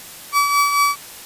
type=tone with tremolo; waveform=35% pulse; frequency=1146 Hz; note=D6; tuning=43 cents flat; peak=-10 dBFS; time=0.32-0.96 s; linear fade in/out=50 ms; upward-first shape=triangle; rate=4.5 Hz; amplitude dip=55%; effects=white hiss -37 dBFS RMS until 1.25 s + resampled to 32000 Hz